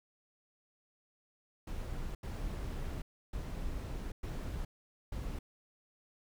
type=noise bursts at uneven times; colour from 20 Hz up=brown; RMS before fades=-39 dBFS; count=5; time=1.67-2.15 / 2.23-3.02 / 3.33-4.12 / 4.23-4.65 / 5.12-5.39 s; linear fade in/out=5 ms; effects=none